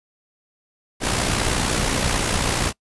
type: noise with amplitude modulation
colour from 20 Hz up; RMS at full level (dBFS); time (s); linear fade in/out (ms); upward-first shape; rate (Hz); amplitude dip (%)
pink; -19; 1-2.73; 50; sine; 60.5; 50
effects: noise-tail reverb RT60 0.1 s tail -24 dB re dry + resampled to 24000 Hz